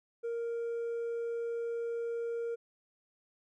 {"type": "tone with hard clipping", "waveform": "triangle", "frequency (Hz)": 466.2, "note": "A#4", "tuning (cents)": 0, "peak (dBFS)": -32, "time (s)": [0.23, 2.56], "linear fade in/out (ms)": 20, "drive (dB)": 1, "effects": []}